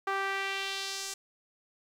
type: tone with band-pass filter sweep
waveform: sawtooth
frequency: 390.6 Hz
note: G4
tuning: 6 cents flat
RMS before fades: -34 dBFS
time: 0.07-1.14 s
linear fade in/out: 5 ms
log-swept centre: 1200 to 7100 Hz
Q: 1.5
effects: 10-bit